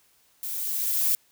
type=noise with level ramp; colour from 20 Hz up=violet; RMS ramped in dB=-33 to -22 dBFS; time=0.43-1.15 s; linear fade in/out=0 ms; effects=white hiss -63 dBFS RMS until 1.31 s